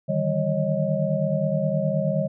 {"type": "tone cluster", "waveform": "sine", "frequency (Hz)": [149.6, 159.1, 195.1, 550, 625], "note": ["D3", "D#3", "G3", "C#5", "D#5"], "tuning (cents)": [32, 39, -8, -14, 8], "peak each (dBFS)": -27, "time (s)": [0.08, 2.28], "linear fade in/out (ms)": 20, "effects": []}